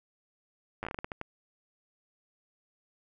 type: slowing click train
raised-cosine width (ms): 0.5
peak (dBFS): -21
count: 11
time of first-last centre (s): 0.83-1.214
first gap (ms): 9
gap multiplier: 1.3
effects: none